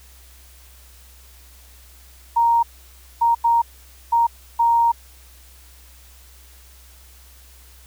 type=tone bursts at uneven times; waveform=sine; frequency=932.3 Hz; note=A#5; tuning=in tune; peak=-13 dBFS; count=5; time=2.36-2.63 / 3.21-3.35 / 3.44-3.62 / 4.12-4.27 / 4.59-4.92 s; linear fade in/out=10 ms; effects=added 63 Hz sine -46 dBFS peak until 7.86 s + white hiss -50 dBFS RMS until 7.86 s